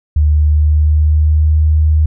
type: tone with pitch glide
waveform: sine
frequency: 75.2 to 77.27 Hz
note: D2 to D#2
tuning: +42 to -11 cents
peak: -7 dBFS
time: 0.16-2.06 s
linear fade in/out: 5 ms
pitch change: +47 cents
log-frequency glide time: 0.35-1.59 s
effects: none